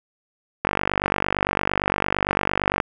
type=click train; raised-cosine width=0.5 ms; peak=-4 dBFS; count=106; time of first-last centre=0.65-2.802 s; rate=48.8 Hz; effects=none